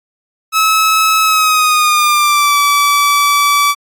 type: tone with pitch glide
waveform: sawtooth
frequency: 1294 to 1152.8 Hz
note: E6 to D6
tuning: -32 to -33 cents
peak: -5 dBFS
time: 0.52-3.75 s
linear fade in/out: 50 ms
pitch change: -201 cents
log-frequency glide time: 1.22-2.58 s
effects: AAC 64 kbps